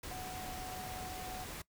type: tone in noise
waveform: sine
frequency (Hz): 740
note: F#5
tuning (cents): 0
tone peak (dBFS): -44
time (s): 0.11-1.44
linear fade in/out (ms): 5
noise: pink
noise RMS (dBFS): -45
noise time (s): 0.03-1.62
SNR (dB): -2
effects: noise-tail reverb RT60 0.1 s tail -20 dB re dry